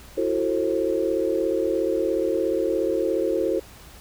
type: chord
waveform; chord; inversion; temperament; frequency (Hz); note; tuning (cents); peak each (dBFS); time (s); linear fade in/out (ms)
sine; F# half-diminished seventh; third; just; 333 / 370 / 444 / 532.8; E4 / F#4 / A4 / C5; +18 / 0 / +16 / +31; -26; 0.17-3.6; 10
effects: added 60 Hz sine -49 dBFS peak until 4 s + pink hiss -47 dBFS RMS until 4 s